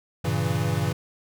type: chord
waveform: square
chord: G diminished seventh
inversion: none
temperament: equal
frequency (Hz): 98 / 116.54 / 138.59 / 164.81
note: G2 / Bb2 / Db3 / Fb3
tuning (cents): 0 / 0 / 0 / 0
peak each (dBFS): -29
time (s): 0.24-0.93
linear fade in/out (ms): 10
effects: none